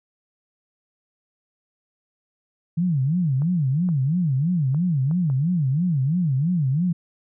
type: tone with vibrato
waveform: sine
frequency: 153.9 Hz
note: D#3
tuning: 19 cents flat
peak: -18 dBFS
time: 2.77-6.93 s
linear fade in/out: 10 ms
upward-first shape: sine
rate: 3 Hz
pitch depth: 300 cents each way
type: clicks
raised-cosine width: 1 ms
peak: -27 dBFS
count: 5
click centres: 3.42 / 3.889 / 4.746 / 5.112 / 5.3 s
effects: none